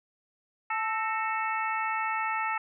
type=harmonic tone with a mistuned harmonic; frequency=440 Hz; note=A4; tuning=in tune; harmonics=2 / 3 / 4 / 5 / 6; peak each=-31 / -32 / -36 / -36 / -38 dBFS; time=0.7-2.58 s; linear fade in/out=5 ms; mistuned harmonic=4; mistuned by=+72 cents; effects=none